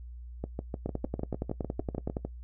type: two click trains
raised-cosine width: 2 ms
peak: -20 / -18 dBFS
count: 13 / 15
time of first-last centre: 0.44-2.25 / 0.86-2.168 s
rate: 6.63 / 10.7 Hz
effects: noise-tail reverb RT60 0.1 s tail -19 dB re dry + added 60 Hz sine -41 dBFS peak until 2.43 s